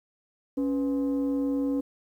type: tone pair together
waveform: sine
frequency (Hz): 277.2 / 496.1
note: C#4 / B4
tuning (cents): 0 / +8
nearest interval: minor seventh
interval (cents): 1008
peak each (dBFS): -23 / -31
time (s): 0.57-1.81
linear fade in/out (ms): 10
effects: tanh soft clip ceiling -21 dBFS + 10-bit